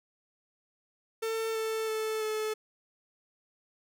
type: tone with pitch steps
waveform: 45% pulse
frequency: 447.8 / 442.7 / 437.6 / 432.5 Hz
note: A4 / A4 / A4 / A4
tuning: +30 / +11 / -9 / -30 cents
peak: -30 dBFS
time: 1.22-2.54 s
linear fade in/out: 10 ms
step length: 330 ms
effects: none